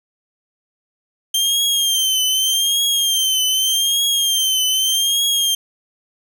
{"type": "tone with vibrato", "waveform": "sawtooth", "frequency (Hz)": 3161, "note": "G7", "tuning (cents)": 14, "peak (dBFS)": -12, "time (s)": [1.34, 5.55], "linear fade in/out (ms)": 5, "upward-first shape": "triangle", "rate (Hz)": 0.83, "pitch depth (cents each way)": 83, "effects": []}